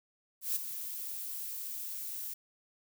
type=noise with ADSR envelope; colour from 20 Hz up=violet; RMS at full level=-30 dBFS; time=0.41-2.34 s; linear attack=150 ms; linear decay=10 ms; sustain=-10 dB; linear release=8 ms; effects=none